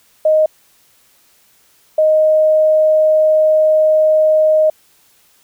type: tone pair in turn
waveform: sine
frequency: 622.3 / 622.3 Hz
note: D#5 / D#5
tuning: 0 / 0 cents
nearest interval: unison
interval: 0 cents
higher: neither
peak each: -8 dBFS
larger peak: neither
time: 0.25-0.46 / 1.98-4.7 s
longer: second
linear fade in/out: 5 ms
effects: white hiss -53 dBFS RMS until 5.43 s